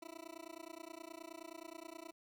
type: tone with amplitude modulation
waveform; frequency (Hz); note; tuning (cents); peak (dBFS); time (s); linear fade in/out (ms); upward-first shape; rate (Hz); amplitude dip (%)
20% pulse; 329.6; E4; 0; -40; 0.02-2.12; 5; sine; 29.5; 100
effects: 12-bit